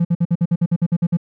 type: tone bursts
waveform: triangle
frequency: 171 Hz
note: F3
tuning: 36 cents flat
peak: -10 dBFS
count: 12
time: 0-1.171 s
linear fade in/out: 10 ms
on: 49 ms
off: 53 ms
effects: tanh soft clip ceiling -8 dBFS